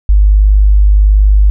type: tone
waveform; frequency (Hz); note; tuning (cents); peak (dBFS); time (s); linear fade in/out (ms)
sine; 50.7; G#1; -41; -3; 0.09-1.5; 0
effects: none